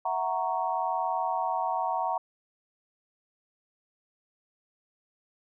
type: chord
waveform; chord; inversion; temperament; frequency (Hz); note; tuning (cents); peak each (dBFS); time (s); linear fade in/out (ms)
sine; F# dominant seventh; third; equal; 659.3 / 740 / 932.3 / 1108.7; E5 / F#5 / A#5 / C#6; 0 / 0 / 0 / 0; -35 / -30 / -30 / -35; 0.05-2.18; 5
effects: none